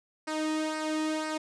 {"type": "tone with flanger", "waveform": "sawtooth", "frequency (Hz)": 311.1, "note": "D#4", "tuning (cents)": 0, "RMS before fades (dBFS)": -31, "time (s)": [0.27, 1.38], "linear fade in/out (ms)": 10, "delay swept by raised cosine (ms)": [0.29, 1.39], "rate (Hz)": 2, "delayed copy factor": -0.6, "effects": ["resampled to 22050 Hz"]}